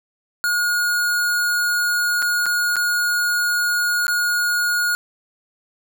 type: tone with dropouts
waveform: square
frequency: 1439 Hz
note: F#6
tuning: 49 cents flat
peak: -18 dBFS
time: 0.44-4.95 s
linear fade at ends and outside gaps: 0 ms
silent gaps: 2.221-2.225 / 2.458-2.464 / 2.758-2.766 / 4.068-4.081 s
effects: none